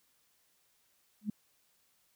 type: tone with exponential growth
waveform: sine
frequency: 209.9 Hz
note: G#3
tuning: 19 cents sharp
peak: -27 dBFS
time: 1.21-1.3 s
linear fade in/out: 5 ms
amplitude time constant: 18 ms
effects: white hiss -72 dBFS RMS until 2.15 s